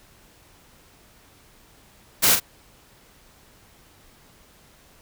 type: noise with echo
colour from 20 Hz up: white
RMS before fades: -17 dBFS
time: 2.22-2.36 s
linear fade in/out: 20 ms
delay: 42 ms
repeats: 1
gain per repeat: -7 dB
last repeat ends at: 2.402 s
effects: pink hiss -54 dBFS RMS until 5.01 s